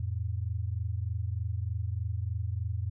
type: tone pair together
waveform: sine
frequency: 86.4 / 109.68 Hz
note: F2 / A2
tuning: -18 / -5 cents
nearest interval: major third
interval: 413 cents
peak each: -32 / -33 dBFS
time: 0-2.9 s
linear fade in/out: 5 ms
effects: none